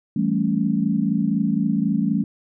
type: chord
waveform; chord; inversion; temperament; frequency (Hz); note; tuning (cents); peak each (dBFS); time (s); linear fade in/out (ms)
sine; A dominant seventh; second; equal; 164.81 / 196 / 220 / 277.2; E3 / G3 / A3 / C#4; 0 / 0 / 0 / 0; -26 / -22 / -22 / -25; 0.16-2.24; 5
effects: none